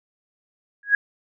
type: tone with exponential growth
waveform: sine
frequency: 1655 Hz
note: G#6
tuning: 6 cents flat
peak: -9 dBFS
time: 0.83-0.95 s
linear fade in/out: 2 ms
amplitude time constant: 25 ms
effects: none